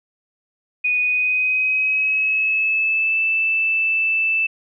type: tone with pitch glide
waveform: sine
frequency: 2478 to 2641 Hz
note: D#7 to E7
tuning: -8 to +3 cents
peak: -16 dBFS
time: 0.84-4.47 s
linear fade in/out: 10 ms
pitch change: +111 cents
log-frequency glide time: 1-3.2 s
effects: none